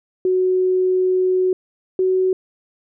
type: tone pair in turn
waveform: sine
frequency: 370 / 373.4 Hz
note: F#4 / F#4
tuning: 0 / +16 cents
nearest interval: unison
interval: 16 cents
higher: second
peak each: -14 dBFS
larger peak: neither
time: 0.25-1.53 / 1.99-2.33 s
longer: first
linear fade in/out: 2 ms
effects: none